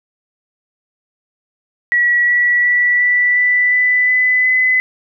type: tone with pitch steps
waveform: sine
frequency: 1930 / 1942.3 / 1954.7 / 1967.1 / 1979.7 / 1992.3 / 2005 / 2018 Hz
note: B6 / B6 / B6 / B6 / B6 / B6 / B6 / B6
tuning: -40 / -29 / -18 / -7 / +4 / +15 / +26 / +37 cents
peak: -10 dBFS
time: 1.92-4.8 s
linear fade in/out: 0 ms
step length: 360 ms
effects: none